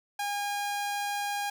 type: tone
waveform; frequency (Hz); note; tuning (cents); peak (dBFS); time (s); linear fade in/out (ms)
sawtooth; 814; G#5; -35; -26; 0.19-1.5; 5
effects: none